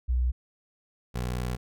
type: tone pair in turn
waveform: sine / 20% pulse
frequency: 61.74 / 61.44 Hz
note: B1 / B1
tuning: 0 / -8 cents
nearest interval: unison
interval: 8 cents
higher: first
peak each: -22 / -24 dBFS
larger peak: first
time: 0.08-0.32 / 1.14-1.57 s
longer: second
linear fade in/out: 20 ms
effects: none